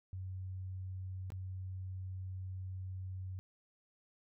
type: tone with dropouts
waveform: sine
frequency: 93.5 Hz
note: F#2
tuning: 19 cents sharp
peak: -40 dBFS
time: 0.13-3.39 s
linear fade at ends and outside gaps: 0 ms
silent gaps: 1.303-1.32 s
effects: none